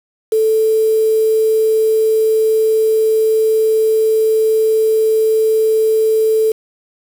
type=tone with quantisation; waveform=sine; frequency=439.5 Hz; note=A4; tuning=2 cents flat; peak=-10 dBFS; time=0.32-6.52 s; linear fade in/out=5 ms; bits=5; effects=none